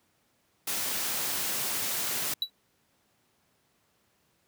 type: noise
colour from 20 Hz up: white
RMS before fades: -31 dBFS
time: 0.67-2.34 s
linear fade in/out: 5 ms
type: tone with exponential decay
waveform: triangle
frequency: 3928 Hz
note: B7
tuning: 10 cents flat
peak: -20 dBFS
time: 2.42-2.5 s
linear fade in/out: 2 ms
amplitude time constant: 16 ms
effects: pink hiss -70 dBFS RMS until 4.47 s + high-pass 100 Hz 12 dB/octave